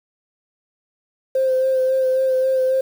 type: tone with vibrato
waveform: sine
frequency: 522 Hz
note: C5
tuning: 4 cents flat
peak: -14 dBFS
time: 1.35-2.81 s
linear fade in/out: 5 ms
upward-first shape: sine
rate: 3.7 Hz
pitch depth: 20 cents each way
effects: tanh soft clip ceiling -10 dBFS + 7-bit